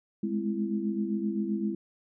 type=tone cluster; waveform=sine; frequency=205.9 / 213.6 / 257.1 / 333.8 Hz; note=G#3 / G#3 / C4 / E4; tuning=-15 / +49 / -30 / +22 cents; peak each=-30 / -34 / -38 / -33 dBFS; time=0.23-1.75 s; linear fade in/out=5 ms; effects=none